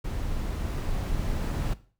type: noise with level ramp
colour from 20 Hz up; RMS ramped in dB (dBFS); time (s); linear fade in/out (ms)
brown; -31 to -27; 0.04-1.74; 10
effects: noise-tail reverb RT60 0.4 s tail -17 dB re dry